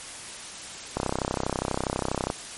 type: click train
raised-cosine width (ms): 1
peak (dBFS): -11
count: 44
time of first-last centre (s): 0.97-2.301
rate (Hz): 32.3
effects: white hiss -39 dBFS RMS until 2.57 s + MP3 48 kbps